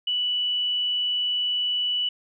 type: tone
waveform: sine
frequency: 2960 Hz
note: F#7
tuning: in tune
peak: -22 dBFS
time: 0.07-2.09 s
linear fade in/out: 5 ms
effects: none